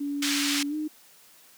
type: tone with pitch glide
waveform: sine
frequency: 285.6 to 306.1 Hz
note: D4 to D#4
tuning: -48 to -28 cents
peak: -27 dBFS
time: 0-0.88 s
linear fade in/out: 10 ms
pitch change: +120 cents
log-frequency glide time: 0.68-0.75 s
type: band-pass noise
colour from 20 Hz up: white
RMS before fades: -28 dBFS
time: 0.22-0.63 s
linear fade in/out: 5 ms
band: 1700 to 5200 Hz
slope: 12 dB/octave
effects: white hiss -55 dBFS RMS until 1.57 s + high-pass 150 Hz 12 dB/octave